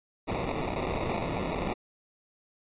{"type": "noise with sample-and-hold", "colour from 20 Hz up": "white", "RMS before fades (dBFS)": -31, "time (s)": [0.27, 1.74], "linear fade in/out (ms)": 20, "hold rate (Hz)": 1575, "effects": ["resampled to 8000 Hz"]}